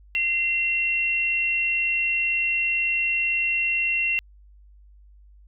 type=tone pair together; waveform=sine; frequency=2078 / 2729 Hz; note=C7 / F7; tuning=-12 / -41 cents; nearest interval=perfect fourth; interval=471 cents; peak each=-29 / -21 dBFS; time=0.15-4.19 s; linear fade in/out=0 ms; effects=added 50 Hz sine -48 dBFS peak until 5.47 s